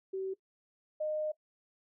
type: tone pair in turn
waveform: sine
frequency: 382.1 / 613.8 Hz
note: G4 / D#5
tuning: -44 / -24 cents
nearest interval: minor sixth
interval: 820 cents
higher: second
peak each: -33 / -31 dBFS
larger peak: second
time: 0.13-0.34 / 1-1.32 s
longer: second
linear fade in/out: 10 ms
effects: noise-tail reverb RT60 0.1 s tail -19 dB re dry